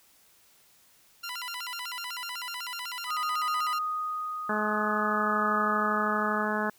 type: tone with vibrato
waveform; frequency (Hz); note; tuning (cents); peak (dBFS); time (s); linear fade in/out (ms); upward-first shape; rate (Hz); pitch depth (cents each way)
15% pulse; 1174.7; D6; 0; -28; 1.23-3.79; 10; square; 8; 290
type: tone with tremolo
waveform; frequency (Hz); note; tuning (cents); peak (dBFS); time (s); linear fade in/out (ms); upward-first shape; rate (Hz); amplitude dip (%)
sine; 1243; D#6; -2; -26; 3.06-6.47; 50; triangle; 0.5; 60
type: harmonic tone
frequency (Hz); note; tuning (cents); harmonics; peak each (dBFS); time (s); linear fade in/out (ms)
212.6; G#3; +41; 1 / 2 / 3 / 4 / 5 / 6 / 7 / 8; -32 / -35 / -35 / -35 / -35 / -37 / -34 / -35; 4.49-6.7; 5
effects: white hiss -61 dBFS RMS until 6.78 s